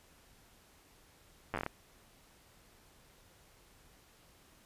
slowing click train, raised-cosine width 0.5 ms, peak -20 dBFS, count 8, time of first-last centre 1.54-1.664 s, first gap 9 ms, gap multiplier 1.22, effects pink hiss -63 dBFS RMS until 4.65 s + resampled to 32000 Hz

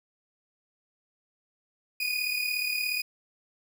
30% pulse tone pair together, 2452 / 2489 Hz, D#7 / D#7, -26 / 0 cents, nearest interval unison, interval 26 cents, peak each -28 dBFS, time 2-3.02 s, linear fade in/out 5 ms, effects none

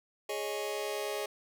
sawtooth chord, Ab suspended fourth, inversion none, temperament just, 415.3 / 553.7 / 623 Hz, Ab4 / Db5 / Eb5, 0 / -2 / +2 cents, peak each -32 / -35 / -35 dBFS, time 0.29-1.26 s, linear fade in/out 5 ms, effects none

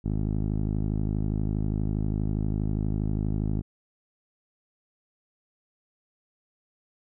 10% pulse tone with low-pass filter, 52.4 Hz, G#1, 16 cents sharp, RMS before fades -27 dBFS, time 0.04-3.62 s, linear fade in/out 20 ms, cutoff 290 Hz, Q 0.6, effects none

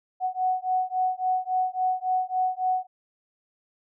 sine beating tone pair, 740 / 743.6 Hz, F#5 / F#5, 0 / +8 cents, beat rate 3.6 Hz, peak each -26 dBFS, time 0.2-2.87 s, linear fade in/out 50 ms, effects none

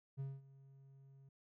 triangle tone with ADSR envelope, 136.2 Hz, C#3, 30 cents flat, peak -37 dBFS, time 0.17-1.29 s, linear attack 31 ms, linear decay 210 ms, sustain -20 dB, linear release 4 ms, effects none

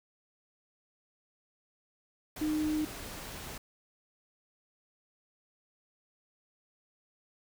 sine tone in noise, 306.9 Hz, D#4, 24 cents flat, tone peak -28 dBFS, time 2.41-2.85 s, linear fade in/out 5 ms, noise pink, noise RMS -43 dBFS, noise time 2.36-3.58 s, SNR +12 dB, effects none

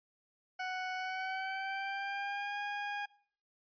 20% pulse tone with pitch glide, 742 to 818.6 Hz, F#5 to G#5, +5 to -25 cents, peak -31 dBFS, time 0.59-3.06 s, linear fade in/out 10 ms, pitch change +170 cents, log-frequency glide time 0.95-2.59 s, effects noise-tail reverb RT60 0.5 s tail -20 dB re dry + resampled to 11025 Hz

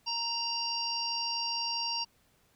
harmonic tone, 932.3 Hz, A#5, in tune, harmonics 1 / 3 / 5 / 6, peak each -37 / -39 / -34 / -36 dBFS, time 0.06-2.05 s, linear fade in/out 20 ms, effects pink hiss -68 dBFS RMS until 2.55 s

